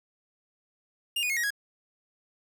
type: tone with pitch steps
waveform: 45% pulse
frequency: 2820 / 2469 / 2162 / 1893 / 1657.5 Hz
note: F7 / D#7 / C#7 / A#6 / G#6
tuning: +16 / -14 / -44 / +26 / -4 cents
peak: -26 dBFS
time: 1.16-1.505 s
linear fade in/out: 5 ms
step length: 69 ms
effects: none